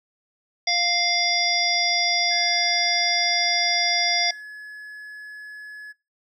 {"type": "harmonic tone", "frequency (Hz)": 698.5, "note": "F5", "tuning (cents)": 0, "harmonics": [1, 3, 5, 7, 8], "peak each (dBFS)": [-27, -24, -28, -24, -26], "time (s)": [0.67, 4.31], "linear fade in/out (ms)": 5}
{"type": "tone", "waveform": "triangle", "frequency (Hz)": 1700, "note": "G#6", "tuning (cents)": 40, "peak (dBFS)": -34, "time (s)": [2.3, 5.93], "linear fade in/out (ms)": 20}
{"effects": ["noise-tail reverb RT60 0.3 s tail -24 dB re dry"]}